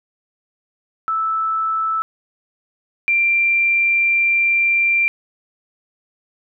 sine tone pair in turn, 1314 / 2367 Hz, E6 / D7, -6 / +13 cents, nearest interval minor seventh, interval 1019 cents, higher second, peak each -17 / -13 dBFS, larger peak second, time 1.08-2.02 / 3.08-5.08 s, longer second, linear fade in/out 0 ms, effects none

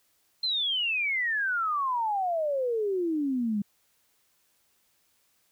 sine exponential sweep, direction down, 4186 to 198.6 Hz, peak -25 dBFS, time 0.43-3.62 s, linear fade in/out 5 ms, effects white hiss -69 dBFS RMS until 5.51 s

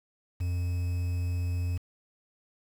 triangle tone with quantisation, 88.5 Hz, F2, 23 cents sharp, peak -25 dBFS, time 0.4-1.78 s, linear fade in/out 10 ms, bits 8, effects none

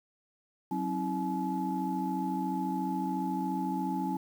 sine tone cluster, 185.4 / 268.4 / 322.5 / 854 Hz, F#3 / C4 / E4 / G#5, +4 / +44 / -38 / +48 cents, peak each -34 / -34 / -36 / -34 dBFS, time 0.71-4.17 s, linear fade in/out 5 ms, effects tanh soft clip ceiling -19 dBFS + 9-bit

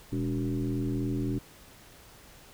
sine tone with frequency modulation, 202.8 Hz, G#3, 41 cents flat, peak -27 dBFS, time 0.12-1.39 s, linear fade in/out 10 ms, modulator 83.5 Hz, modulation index 1.7, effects pink hiss -53 dBFS RMS until 2.53 s

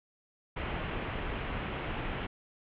pink low-pass noise, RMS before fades -36 dBFS, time 0.56-2.27 s, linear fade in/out 10 ms, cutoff 3100 Hz, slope 48 dB/octave, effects none

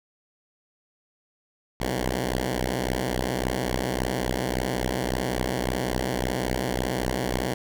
5% pulse beating tone pair, 61.74 / 65.34 Hz, B1 / C2, 0 / -2 cents, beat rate 3.6 Hz, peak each -16 / -17 dBFS, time 1.8-7.54 s, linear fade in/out 5 ms, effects none

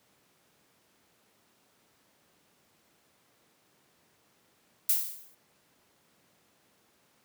violet noise with exponential decay, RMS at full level -22 dBFS, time 4.89-5.35 s, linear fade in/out 5 ms, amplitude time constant 98 ms, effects pink hiss -67 dBFS RMS until 7.24 s + high-pass 150 Hz 12 dB/octave

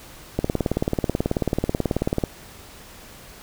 click train, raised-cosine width 2 ms, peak -7 dBFS, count 35, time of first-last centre 0.39-2.238 s, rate 18.4 Hz, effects pink hiss -44 dBFS RMS until 3.42 s

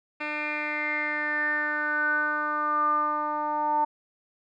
10% pulse tone with low-pass filter sweep, 300 Hz, D4, 37 cents sharp, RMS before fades -27 dBFS, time 0.2-3.85 s, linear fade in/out 10 ms, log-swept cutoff 2600 to 910 Hz, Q 10, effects none

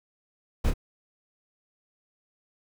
brown noise with echo, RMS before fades -22 dBFS, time 0.64-0.71 s, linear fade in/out 10 ms, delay 28 ms, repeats 1, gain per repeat -6 dB, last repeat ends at 0.738 s, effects none

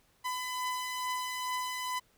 sawtooth beating tone pair, 1003 / 1005.3 Hz, B5 / B5, +26 / +30 cents, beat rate 2.3 Hz, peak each -38 / -30 dBFS, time 0.24-2 s, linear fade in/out 20 ms, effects pink hiss -68 dBFS RMS until 2.17 s

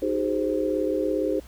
sine chord, Ab dominant seventh, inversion second, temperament equal with one note detuned, 311.1 / 377.8 / 415.3 / 523.3 Hz, Eb4 / Gb4 / Ab4 / C5, 0 / +36 / 0 / 0 cents, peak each -27 / -29 / -28 / -27 dBFS, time 0.02-1.4 s, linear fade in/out 5 ms, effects added 60 Hz sine -46 dBFS peak until 1.47 s + pink hiss -52 dBFS RMS until 1.47 s

